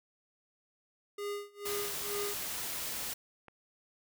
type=tone with tremolo; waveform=square; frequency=408.5 Hz; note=G#4; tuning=29 cents flat; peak=-35 dBFS; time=1.18-2.34 s; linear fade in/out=5 ms; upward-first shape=sine; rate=2.2 Hz; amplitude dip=95%
type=noise; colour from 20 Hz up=white; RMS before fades=-38 dBFS; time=1.65-3.14 s; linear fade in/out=10 ms
type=click; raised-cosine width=0.5 ms; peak=-36 dBFS; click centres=3.483 s
effects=none